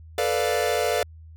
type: chord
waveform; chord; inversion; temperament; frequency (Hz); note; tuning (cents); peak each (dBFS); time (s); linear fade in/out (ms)
45% pulse; B half-diminished seventh; third; equal; 440 / 493.9 / 587.3 / 698.5; A4 / B4 / D5 / F5; 0 / 0 / 0 / 0; -27; 0.18-1.03; 2
effects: added 80 Hz sine -42 dBFS peak until 1.36 s